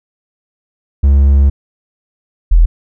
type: tone pair in turn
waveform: triangle / sine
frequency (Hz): 69.5 / 41.32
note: C#2 / E1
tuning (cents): +5 / +5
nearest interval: major sixth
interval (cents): 900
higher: first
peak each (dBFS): -3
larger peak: neither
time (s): 1.03-1.5 / 2.51-2.66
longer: first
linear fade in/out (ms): 10
effects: none